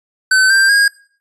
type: tone with pitch steps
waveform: square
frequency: 1526 / 1577.1 / 1629.9 Hz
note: G6 / G6 / G#6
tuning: -47 / +10 / -33 cents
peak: -9 dBFS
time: 0.31-0.88 s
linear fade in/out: 5 ms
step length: 190 ms
effects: noise-tail reverb RT60 0.5 s tail -22 dB re dry + resampled to 24000 Hz